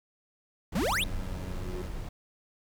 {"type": "noise", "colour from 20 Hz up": "brown", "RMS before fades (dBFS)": -36, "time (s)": [0.72, 2.09], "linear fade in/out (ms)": 5}
{"type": "exponential sweep", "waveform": "square", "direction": "up", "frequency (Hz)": [152.7, 3926], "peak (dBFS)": -27, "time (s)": [0.75, 1.04], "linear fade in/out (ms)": 5}
{"type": "tone", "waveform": "25% pulse", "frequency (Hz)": 92.5, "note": "F#2", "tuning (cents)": 0, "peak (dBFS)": -36, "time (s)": [0.8, 1.89], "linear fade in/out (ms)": 20}
{"type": "tone with exponential growth", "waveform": "triangle", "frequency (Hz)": 363.4, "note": "F#4", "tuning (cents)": -31, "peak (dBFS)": -33, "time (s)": [1.17, 1.82], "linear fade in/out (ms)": 5, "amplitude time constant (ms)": 140}
{"effects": []}